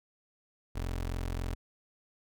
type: tone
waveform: 25% pulse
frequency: 43.65 Hz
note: F1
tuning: in tune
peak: -29 dBFS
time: 0.75-1.55 s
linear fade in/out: 10 ms
effects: none